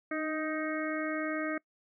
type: harmonic tone with a mistuned harmonic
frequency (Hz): 312.4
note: D#4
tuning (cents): +7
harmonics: 1 / 2 / 4 / 5 / 6 / 7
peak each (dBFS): -34 / -37 / -40 / -41 / -42 / -42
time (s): 0.11-1.58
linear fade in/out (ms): 5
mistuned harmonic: 1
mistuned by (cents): -24
effects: noise-tail reverb RT60 0.1 s tail -24 dB re dry